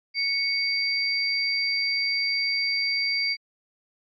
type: tone pair together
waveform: sine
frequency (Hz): 2217 / 4698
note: C#7 / D8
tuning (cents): 0 / 0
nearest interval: octave + minor second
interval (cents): 1300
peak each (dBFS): -25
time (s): 0.14-3.37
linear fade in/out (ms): 50
effects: MP3 64 kbps